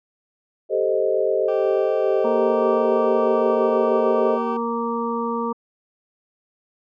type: chord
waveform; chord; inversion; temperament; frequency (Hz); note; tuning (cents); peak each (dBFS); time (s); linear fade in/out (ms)
sine; A half-diminished seventh; third; equal; 392 / 440 / 523.3 / 622.3; G4 / A4 / C5 / Eb5; 0 / 0 / 0 / 0; -23; 0.69-4.39; 50
type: tone with pitch glide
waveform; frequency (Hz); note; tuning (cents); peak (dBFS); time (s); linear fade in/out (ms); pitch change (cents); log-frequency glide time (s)
20% pulse; 390.1 to 385.4; G4 to G4; -8 to -29; -23; 1.48-4.57; 5; -21; 1.69-3.74
type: harmonic tone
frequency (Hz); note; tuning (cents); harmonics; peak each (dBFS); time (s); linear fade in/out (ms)
233.1; A#3; 0; 1 / 2 / 4 / 5; -26 / -26 / -28 / -28; 2.24-5.53; 10
effects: low-pass 2000 Hz 12 dB/octave